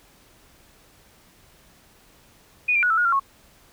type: tone with pitch steps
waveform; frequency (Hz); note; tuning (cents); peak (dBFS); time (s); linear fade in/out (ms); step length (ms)
sine; 2467 / 2369 / 1461 / 1321 / 1440 / 1376 / 1097; D#7 / D7 / F#6 / E6 / F#6 / F6 / C#6; -15 / +14 / -22 / +3 / -47 / -26 / -18; -17; 2.68-3.198; 10; 74
effects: pink hiss -55 dBFS RMS until 3.72 s